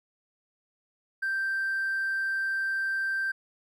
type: tone with hard clipping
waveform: triangle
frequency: 1568 Hz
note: G6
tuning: in tune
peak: -26 dBFS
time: 1.22-3.32 s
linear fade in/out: 10 ms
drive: 2 dB
effects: none